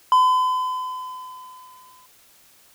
triangle tone with exponential decay, 1015 Hz, B5, 47 cents sharp, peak -9 dBFS, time 0.12-2.06 s, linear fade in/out 1 ms, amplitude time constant 420 ms, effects white hiss -54 dBFS RMS until 2.74 s

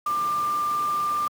sine tone in noise, 1191 Hz, D6, 24 cents sharp, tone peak -22 dBFS, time 0.06-1.28 s, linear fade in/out 5 ms, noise pink, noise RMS -39 dBFS, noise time 0.06-1.28 s, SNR +14 dB, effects high-pass 150 Hz 12 dB/octave

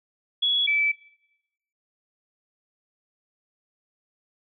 sine tone pair in turn, 3367 / 2312 Hz, G#7 / D7, +23 / -28 cents, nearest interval perfect fifth, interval 651 cents, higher first, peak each -19 dBFS, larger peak neither, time 0.42-0.67 / 0.67-0.92 s, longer neither, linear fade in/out 10 ms, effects noise-tail reverb RT60 0.9 s tail -22 dB re dry

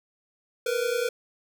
square tone pair together, 466.2 / 496.3 Hz, A#4 / B4, 0 / +8 cents, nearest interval minor second, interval 108 cents, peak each -28 dBFS, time 0.66-1.09 s, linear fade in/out 5 ms, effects none

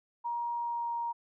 sine tone with pitch glide, 946 to 938.9 Hz, A#5 to A#5, +25 to +12 cents, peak -31 dBFS, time 0.24-1.13 s, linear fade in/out 20 ms, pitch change -13 cents, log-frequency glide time 0.57-0.93 s, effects none

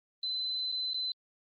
sine tone with dropouts, 4040 Hz, B7, 39 cents sharp, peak -31 dBFS, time 0.23-1.12 s, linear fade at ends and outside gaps 2 ms, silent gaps 0.718-0.723 / 0.934-0.943 s, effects Opus 24 kbps

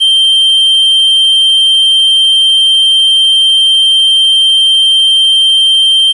triangle tone, 3144 Hz, G7, 4 cents sharp, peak -3 dBFS, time 0-6.13 s, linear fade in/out 20 ms, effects resampled to 24000 Hz + 7-bit

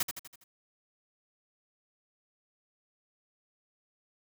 white noise with echo, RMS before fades -29 dBFS, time 0-0.03 s, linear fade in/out 5 ms, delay 82 ms, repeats 5, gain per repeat -6 dB, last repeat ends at 0.44 s, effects none

